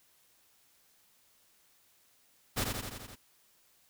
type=noise with echo; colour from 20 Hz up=pink; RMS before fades=-31 dBFS; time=2.56-2.65 s; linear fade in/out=20 ms; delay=85 ms; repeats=6; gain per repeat=-3 dB; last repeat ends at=3.16 s; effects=white hiss -67 dBFS RMS until 3.89 s